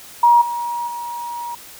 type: tone with level steps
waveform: sine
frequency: 951 Hz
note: A#5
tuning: 34 cents sharp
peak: -8 / -21 / -25 dBFS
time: 0.23-1.55 s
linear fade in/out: 5 ms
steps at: 0.41 / 0.87 s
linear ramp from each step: 10 ms
effects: white hiss -40 dBFS RMS until 1.79 s